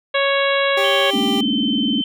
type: harmonic tone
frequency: 554.4 Hz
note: C#5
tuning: in tune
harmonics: 1 / 2 / 3 / 4 / 5 / 6 / 7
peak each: -18 / -23 / -23 / -24 / -26 / -26 / -28 dBFS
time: 0.14-1.11 s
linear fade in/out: 10 ms
type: tone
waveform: 25% pulse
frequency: 394.8 Hz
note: G4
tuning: 12 cents sharp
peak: -18 dBFS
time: 0.77-1.41 s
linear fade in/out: 5 ms
type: tone with pitch glide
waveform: sine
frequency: 3102 to 3084 Hz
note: G7 to G7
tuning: -19 to -29 cents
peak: -21 dBFS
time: 0.84-2.04 s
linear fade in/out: 2 ms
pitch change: -10 cents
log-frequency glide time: 0.99-1.49 s
type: tone with vibrato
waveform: sine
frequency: 251.4 Hz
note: B3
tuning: 31 cents sharp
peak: -17 dBFS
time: 1.13-2.02 s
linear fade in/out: 10 ms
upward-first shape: square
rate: 20 Hz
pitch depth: 240 cents each way
effects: none